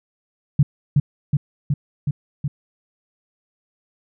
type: tone with echo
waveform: sine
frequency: 143.5 Hz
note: D3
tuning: 40 cents flat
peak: -9 dBFS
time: 0.59-0.63 s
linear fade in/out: 5 ms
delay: 370 ms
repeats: 5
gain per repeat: -2 dB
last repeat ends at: 2.48 s
effects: none